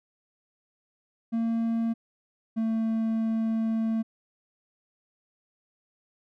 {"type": "tone pair in turn", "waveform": "triangle", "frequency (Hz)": [228.5, 223.7], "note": ["A#3", "A3"], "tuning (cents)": [-34, 29], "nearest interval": "unison", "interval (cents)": 37, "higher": "first", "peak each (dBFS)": -22, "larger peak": "neither", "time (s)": [[1.32, 1.94], [2.56, 4.03]], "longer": "second", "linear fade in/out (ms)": 20, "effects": []}